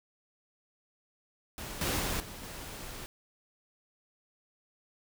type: noise with level steps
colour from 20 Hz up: pink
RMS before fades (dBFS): -41 / -31 / -33 / -45 / -43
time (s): 1.58-3.06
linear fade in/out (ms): 0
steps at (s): 1.81 / 2 / 2.2 / 2.43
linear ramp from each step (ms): 2
effects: none